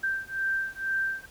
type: beating tone pair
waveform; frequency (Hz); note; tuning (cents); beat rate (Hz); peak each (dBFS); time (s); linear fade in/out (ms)
sine; 1568 / 1570.1; G6 / G6; 0 / +2; 2.1; -30; 0.03-1.26; 10
effects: pink hiss -53 dBFS RMS until 1.3 s